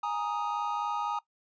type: chord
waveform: triangle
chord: Ab suspended second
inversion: none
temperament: just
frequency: 830.6 / 934.4 / 1245.9 Hz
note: Ab5 / Bb5 / Eb6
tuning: 0 / +4 / +2 cents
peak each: -32 dBFS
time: 0.03-1.19 s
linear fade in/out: 5 ms
effects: noise-tail reverb RT60 0.1 s tail -19 dB re dry + resampled to 16000 Hz